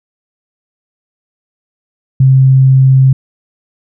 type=tone; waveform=sine; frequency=132.6 Hz; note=C3; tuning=23 cents sharp; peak=-3 dBFS; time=2.2-3.13 s; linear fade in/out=5 ms; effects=none